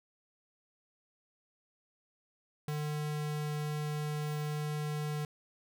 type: tone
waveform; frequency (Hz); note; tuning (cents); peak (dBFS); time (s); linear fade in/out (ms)
square; 150.1; D3; +38; -34; 2.68-5.25; 2
effects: none